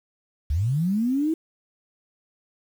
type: linear sweep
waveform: sine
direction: up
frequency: 64.3 to 329.6 Hz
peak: -20 dBFS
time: 0.5-1.34 s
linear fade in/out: 5 ms
effects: 8-bit